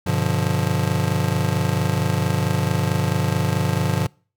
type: chord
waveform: square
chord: G dominant seventh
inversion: none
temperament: just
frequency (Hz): 98 / 122.5 / 147 / 176.4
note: G2 / B2 / D3 / F3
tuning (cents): 0 / -14 / +2 / +18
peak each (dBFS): -25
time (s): 0.06-4.07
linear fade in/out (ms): 10
effects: noise-tail reverb RT60 0.4 s tail -26 dB re dry